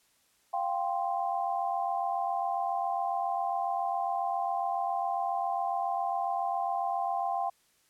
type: chord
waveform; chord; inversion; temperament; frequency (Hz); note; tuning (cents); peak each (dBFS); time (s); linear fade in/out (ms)
sine; F suspended second; none; just; 698.5 / 785.8 / 1047.7; F5 / G5 / C6; 0 / +4 / +2; -32 / -31 / -36; 0.53-7.5; 10
effects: white hiss -68 dBFS RMS until 7.89 s + low-pass 12000 Hz 12 dB/octave